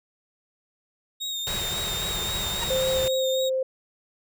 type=tone with vibrato; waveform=35% pulse; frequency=3716 Hz; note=A#7; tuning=6 cents flat; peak=-27 dBFS; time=1.2-3.5 s; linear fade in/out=20 ms; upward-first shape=sine; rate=3.7 Hz; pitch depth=37 cents each way
type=band-stop noise; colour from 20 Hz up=pink; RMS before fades=-32 dBFS; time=1.47-3.08 s; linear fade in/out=0 ms; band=220 to 330 Hz; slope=96 dB/octave
type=tone with exponential growth; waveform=sawtooth; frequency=932.3 Hz; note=A#5; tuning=in tune; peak=-23 dBFS; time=2.56-2.64 s; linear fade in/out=5 ms; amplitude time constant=16 ms
type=tone; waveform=sine; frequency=523 Hz; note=C5; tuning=1 cent flat; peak=-22 dBFS; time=2.7-3.63 s; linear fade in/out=5 ms
effects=none